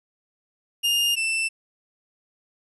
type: tone pair in turn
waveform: 40% pulse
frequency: 2824 / 2666 Hz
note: F7 / E7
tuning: +19 / +19 cents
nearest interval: minor second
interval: 100 cents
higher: first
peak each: -18 / -21 dBFS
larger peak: first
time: 0.83-1.16 / 1.16-1.49 s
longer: neither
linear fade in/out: 20 ms
effects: resampled to 32000 Hz + 10-bit